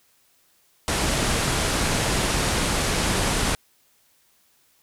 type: low-pass noise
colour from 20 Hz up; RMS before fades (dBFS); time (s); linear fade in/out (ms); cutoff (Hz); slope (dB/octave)
pink; -23; 0.88-3.55; 0; 11000; 48
effects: white hiss -62 dBFS RMS until 4.82 s